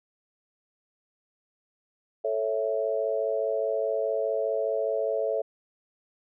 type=chord; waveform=sine; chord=A major; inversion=none; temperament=equal; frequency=440 / 554.4 / 659.3 Hz; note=A4 / C#5 / E5; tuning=0 / 0 / 0 cents; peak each=-29 dBFS; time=2.24-5.42 s; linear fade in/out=10 ms; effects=none